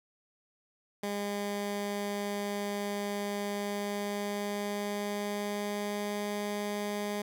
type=tone with pitch glide; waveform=15% pulse; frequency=203.5 to 206.1 Hz; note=G#3 to G#3; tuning=-35 to -13 cents; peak=-26 dBFS; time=1.03-7.22 s; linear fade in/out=5 ms; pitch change=+22 cents; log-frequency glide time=3.5-6.23 s; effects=none